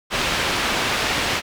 white low-pass noise, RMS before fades -22 dBFS, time 0.1-1.42 s, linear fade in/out 50 ms, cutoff 3200 Hz, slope 12 dB/octave, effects none

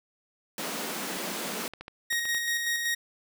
pink high-pass noise, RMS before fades -34 dBFS, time 0.58-1.68 s, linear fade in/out 2 ms, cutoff 180 Hz, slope 48 dB/octave
clicks, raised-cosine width 0.3 ms, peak -24 dBFS, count 7, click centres 1.165 / 1.736 / 1.81 / 1.881 / 2.127 / 2.254 / 2.347 s
sawtooth tone with tremolo, 1877 Hz, A#6, 11 cents sharp, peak -22 dBFS, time 2.1-2.95 s, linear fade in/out 10 ms, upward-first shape square, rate 5.3 Hz, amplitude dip 35%
effects none

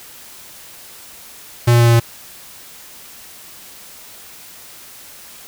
square tone with pitch steps, 119.5 / 118.74 / 117.99 / 117.24 / 116.5 Hz, A#2 / A#2 / A#2 / A#2 / A#2, +43 / +32 / +21 / +10 / -1 cents, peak -9 dBFS, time 1.67-2 s, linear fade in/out 10 ms, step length 66 ms, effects white hiss -39 dBFS RMS until 5.47 s

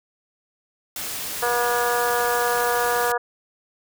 white noise, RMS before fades -30 dBFS, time 0.96-3.12 s, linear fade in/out 2 ms
harmonic tone, 240.7 Hz, B3, 44 cents flat, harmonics 2 / 3 / 4 / 5 / 6 / 7, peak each -24 / -26 / -27 / -28 / -29 / -29 dBFS, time 1.42-3.18 s, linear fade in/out 10 ms
effects none

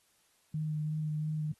sine tone with vibrato, 153.6 Hz, D#3, 22 cents flat, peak -31 dBFS, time 0.54-1.52 s, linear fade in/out 5 ms, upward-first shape sine, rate 2.9 Hz, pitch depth 16 cents each way, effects white hiss -70 dBFS RMS until 1.59 s + AAC 32 kbps

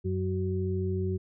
harmonic tone, 93.6 Hz, F#2, 20 cents sharp, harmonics 1 / 2 / 4, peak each -29 / -34 / -32 dBFS, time 0.04-1.18 s, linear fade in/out 20 ms, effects none

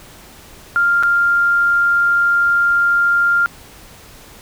sine tone with dropouts, 1396.9 Hz, F6, in tune, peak -11 dBFS, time 0.76-3.46 s, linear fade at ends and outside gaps 0 ms, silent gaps 1.027-1.034 s, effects pink hiss -41 dBFS RMS until 4.41 s

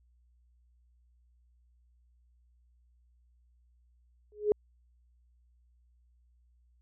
sine tone with exponential growth, 418.6 Hz, G#4, 14 cents sharp, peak -18 dBFS, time 4.32-4.52 s, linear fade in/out 1 ms, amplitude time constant 42 ms, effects added 60 Hz sine -63 dBFS peak until 6.81 s

